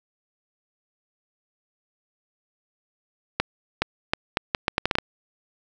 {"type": "accelerating click train", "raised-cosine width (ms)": 0.3, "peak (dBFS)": -4, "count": 11, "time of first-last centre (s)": [3.4, 4.985], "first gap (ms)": 420, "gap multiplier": 0.75, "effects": []}